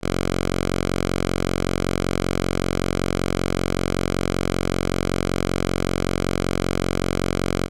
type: tone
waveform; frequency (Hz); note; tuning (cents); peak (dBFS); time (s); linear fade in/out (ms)
5% pulse; 45.23; F#1; -39; -9; 0.01-7.69; 50
effects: low-pass 10000 Hz 12 dB/octave